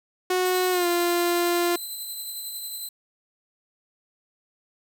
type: tone with pitch glide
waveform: sawtooth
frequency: 366.6 to 347.8 Hz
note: F#4 to F4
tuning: -16 to -7 cents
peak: -17 dBFS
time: 0.3-1.76 s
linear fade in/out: 5 ms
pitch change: -91 cents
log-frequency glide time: 0.71-0.87 s
type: tone with tremolo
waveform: 5% pulse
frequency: 4037 Hz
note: B7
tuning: 37 cents sharp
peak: -24 dBFS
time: 0.45-2.89 s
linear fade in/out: 5 ms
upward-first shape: triangle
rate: 11 Hz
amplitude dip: 35%
effects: 9-bit